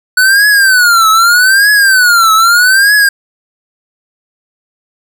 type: tone with vibrato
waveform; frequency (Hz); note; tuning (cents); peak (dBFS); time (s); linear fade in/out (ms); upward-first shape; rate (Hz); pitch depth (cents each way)
square; 1480; F#6; 0; -5; 0.17-3.09; 5; triangle; 0.81; 240
effects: none